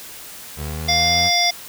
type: exponential sweep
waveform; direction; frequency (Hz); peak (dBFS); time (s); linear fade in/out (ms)
25% pulse; up; 73.3 to 89.3; -22; 0.56-1.31; 50
type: harmonic tone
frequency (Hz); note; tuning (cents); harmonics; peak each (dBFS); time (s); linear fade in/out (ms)
700; F5; +4; 1 / 3 / 5 / 7 / 8; -21 / -21 / -21 / -21 / -21; 0.88-1.51; 10
effects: white hiss -37 dBFS RMS until 1.68 s